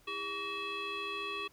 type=tone with frequency modulation; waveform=sine; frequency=1872 Hz; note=A#6; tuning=7 cents sharp; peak=-34 dBFS; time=0.07-1.48 s; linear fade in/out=10 ms; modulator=734 Hz; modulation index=2.1; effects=tanh soft clip ceiling -32 dBFS + pink hiss -65 dBFS RMS until 1.52 s